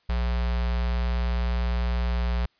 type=tone with notch filter; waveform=square; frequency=59.7 Hz; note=A#1; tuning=42 cents sharp; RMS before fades=-25 dBFS; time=0.09-2.46 s; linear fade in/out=5 ms; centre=300 Hz; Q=0.95; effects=white hiss -67 dBFS RMS until 2.59 s + resampled to 11025 Hz